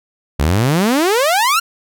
sawtooth exponential sweep, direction up, 65.41 to 1425 Hz, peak -8 dBFS, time 0.39-1.6 s, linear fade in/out 10 ms, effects none

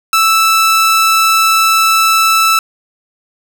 sawtooth tone, 1318.5 Hz, E6, in tune, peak -4 dBFS, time 0.13-2.59 s, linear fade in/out 2 ms, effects none

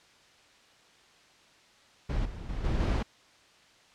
brown noise with level steps, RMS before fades -30 / -40 / -35 / -28 / -25 dBFS, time 2.09-3.03 s, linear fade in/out 10 ms, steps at 2.25 / 2.49 / 2.64 / 2.8 s, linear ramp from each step 5 ms, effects white hiss -59 dBFS RMS until 3.94 s + low-pass 5000 Hz 12 dB/octave

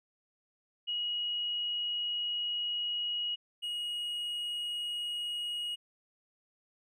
sine / triangle tone pair in turn, 2900 / 2889 Hz, F#7 / F#7, -35 / -42 cents, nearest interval unison, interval 7 cents, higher first, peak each -31 / -32 dBFS, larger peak first, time 0.87-3.36 / 3.62-5.76 s, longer first, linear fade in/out 20 ms, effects none

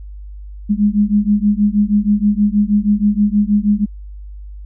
sine beating tone pair, 203.9 / 210.2 Hz, G#3 / G#3, -32 / +21 cents, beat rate 6.3 Hz, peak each -14 dBFS, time 0.69-3.86 s, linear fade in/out 20 ms, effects added 50 Hz sine -29 dBFS peak until 4.65 s

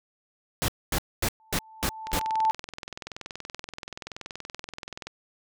pink noise bursts, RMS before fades -26 dBFS, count 6, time 0.62-2.192 s, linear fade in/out 0 ms, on 62 ms, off 240 ms
sine tone with exponential growth, 880 Hz, A5, in tune, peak -18 dBFS, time 1.4-2.51 s, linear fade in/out 0 ms, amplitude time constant 240 ms
click train, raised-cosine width 0.2 ms, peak -19 dBFS, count 64, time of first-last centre 2.07-5.07 s, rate 21 Hz
effects none

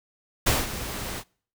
pink noise with ADSR envelope, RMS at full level -20 dBFS, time 0.46-1.24 s, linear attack 11 ms, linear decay 190 ms, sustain -13 dB, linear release 62 ms, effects noise-tail reverb RT60 0.5 s tail -26 dB re dry

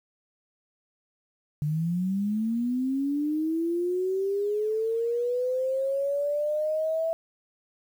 sine linear sweep, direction up, 145.4 to 659.3 Hz, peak -24 dBFS, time 1.62-7.13 s, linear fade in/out 0 ms, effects 9-bit

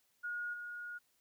sine tone with level steps, 1439 Hz, F#6, 49 cents flat, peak -37 / -42 dBFS, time 0.23-0.99 s, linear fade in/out 20 ms, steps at 0.53 s, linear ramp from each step 10 ms, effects white hiss -75 dBFS RMS until 1.2 s

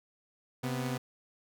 sawtooth tone pair together, 130.81 / 246.6 Hz, C3 / B3, 0 / -2 cents, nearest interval major seventh, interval 1098 cents, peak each -30 / -32 dBFS, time 0.63-0.98 s, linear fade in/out 10 ms, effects none

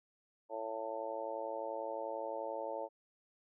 harmonic tone, 111.4 Hz, A2, 22 cents sharp, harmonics 3 / 4 / 5 / 6 / 7 / 8, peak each -50 / -46 / -41 / -45 / -51 / -44 dBFS, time 0.49-2.89 s, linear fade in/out 50 ms, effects none

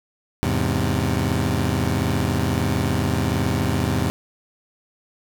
20% pulse chord, E augmented, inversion none, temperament equal, 82.41 / 103.83 / 130.81 Hz, E2 / G#2 / B#2, 0 / 0 / 0 cents, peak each -19 dBFS, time 0.43-4.1 s, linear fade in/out 0 ms, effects none

